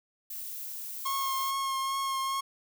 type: noise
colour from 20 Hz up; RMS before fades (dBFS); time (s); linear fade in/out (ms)
violet; -39; 0.3-1.51; 5
type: tone with vibrato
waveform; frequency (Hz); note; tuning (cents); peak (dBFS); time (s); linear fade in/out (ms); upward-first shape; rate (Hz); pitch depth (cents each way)
45% pulse; 1080; C#6; -45; -29; 1.05-2.41; 10; triangle; 2.4; 20
effects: none